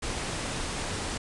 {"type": "low-pass noise", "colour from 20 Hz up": "pink", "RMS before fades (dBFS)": -33, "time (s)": [0.02, 1.18], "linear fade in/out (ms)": 10, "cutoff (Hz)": 10000, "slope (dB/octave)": 96, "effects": []}